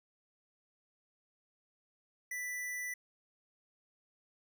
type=tone; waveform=square; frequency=1980 Hz; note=B6; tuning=4 cents sharp; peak=-38 dBFS; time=2.31-2.94 s; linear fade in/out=5 ms; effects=none